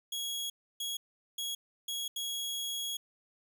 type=tone bursts at uneven times; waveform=sawtooth; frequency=3322 Hz; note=G#7; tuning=in tune; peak=-31 dBFS; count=5; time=0.12-0.5 / 0.8-0.97 / 1.38-1.55 / 1.88-2.08 / 2.16-2.97 s; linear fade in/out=5 ms; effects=none